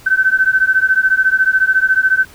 sine beating tone pair, 1525 / 1539 Hz, G6 / G6, -48 / -32 cents, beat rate 14 Hz, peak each -13 dBFS, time 0.06-2.25 s, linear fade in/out 10 ms, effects pink hiss -42 dBFS RMS until 2.34 s

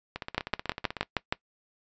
two click trains, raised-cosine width 0.3 ms, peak -9 / -18 dBFS, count 7 / 15, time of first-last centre 0.38-1.325 / 0.16-1.03 s, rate 6.35 / 16.1 Hz, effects noise-tail reverb RT60 0.1 s tail -21 dB re dry + resampled to 16000 Hz

